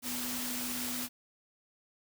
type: tone in noise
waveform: sine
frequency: 246.9 Hz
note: B3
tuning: in tune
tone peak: -40 dBFS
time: 0.02-1.09 s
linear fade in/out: 50 ms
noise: white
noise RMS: -37 dBFS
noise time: 0.02-1.09 s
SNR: -6 dB
effects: none